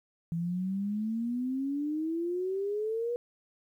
sine exponential sweep, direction up, 164.81 to 486 Hz, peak -29 dBFS, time 0.32-3.16 s, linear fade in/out 0 ms, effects 11-bit

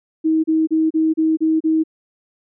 sine tone bursts, 317.9 Hz, D#4, 37 cents sharp, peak -13 dBFS, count 7, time 0.24-1.838 s, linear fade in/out 20 ms, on 200 ms, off 33 ms, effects none

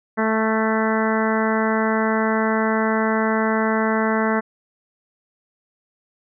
harmonic tone with a mistuned harmonic, 220 Hz, A3, in tune, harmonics 1 / 2 / 3 / 4 / 5 / 6 / 7 / 8 / 9, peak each -21 / -24 / -26 / -27 / -28 / -29 / -29 / -30 / -31 dBFS, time 0.17-4.41 s, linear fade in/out 20 ms, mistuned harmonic 6, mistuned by +18 cents, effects none

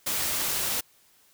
white noise, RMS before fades -28 dBFS, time 0.06-0.81 s, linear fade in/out 10 ms, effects white hiss -61 dBFS RMS until 1.33 s

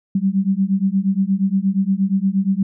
sine beating tone pair, 189.6 / 198.1 Hz, F#3 / G3, +43 / +18 cents, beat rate 8.5 Hz, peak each -18 dBFS, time 0.15-2.63 s, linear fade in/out 5 ms, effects none

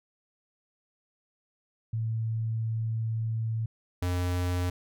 sine / square tone pair in turn, 112.2 / 89.32 Hz, A2 / F2, +34 / +39 cents, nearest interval major third, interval 395 cents, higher first, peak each -27 dBFS, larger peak neither, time 1.93-3.66 / 4.02-4.7 s, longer first, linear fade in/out 5 ms, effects none

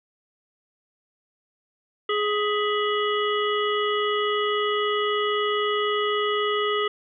harmonic tone with a mistuned harmonic, 418.1 Hz, G#4, 12 cents sharp, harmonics 1 / 3 / 5 / 7 / 8, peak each -24 / -26 / -31 / -31 / -35 dBFS, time 2.09-6.88 s, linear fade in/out 5 ms, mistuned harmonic 5, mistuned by -91 cents, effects none

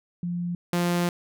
sine / sawtooth tone pair in turn, 174.61 / 174.61 Hz, F3 / F3, 0 / 0 cents, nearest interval unison, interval 0 cents, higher neither, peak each -26 / -18 dBFS, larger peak second, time 0.23-0.55 / 0.73-1.09 s, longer second, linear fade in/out 2 ms, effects none

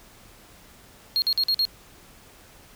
triangle tone bursts, 4269 Hz, C8, 34 cents sharp, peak -18 dBFS, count 5, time 1.16-1.652 s, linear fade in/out 0 ms, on 60 ms, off 48 ms, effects pink hiss -51 dBFS RMS until 2.75 s

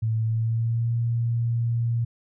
sine tone with pitch glide, 111.5 to 117.11 Hz, A2 to A#2, +23 to +8 cents, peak -21 dBFS, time 0.02-2.05 s, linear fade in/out 10 ms, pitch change +85 cents, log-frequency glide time 0.23-0.92 s, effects none

